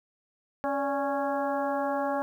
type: harmonic tone with a mistuned harmonic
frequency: 276.3 Hz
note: C#4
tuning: 6 cents flat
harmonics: 1 / 2 / 3 / 4 / 5 / 6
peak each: -33 / -30 / -31 / -36 / -40 / -41 dBFS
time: 0.64-2.22 s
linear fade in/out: 0 ms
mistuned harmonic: 2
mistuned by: +69 cents
effects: 10-bit